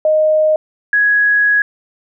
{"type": "tone pair in turn", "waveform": "sine", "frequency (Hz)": [620, 1668.2], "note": ["D#5", "G#6"], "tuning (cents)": [-6, 7], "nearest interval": "octave + perfect fourth", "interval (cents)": 1713, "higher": "second", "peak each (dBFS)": -9, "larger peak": "neither", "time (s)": [[0.05, 0.56], [0.93, 1.62]], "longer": "second", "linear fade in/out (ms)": 2, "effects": []}